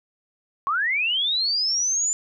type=linear sweep; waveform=sine; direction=up; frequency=1059 to 7150 Hz; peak=-20 dBFS; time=0.67-2.13 s; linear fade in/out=0 ms; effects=none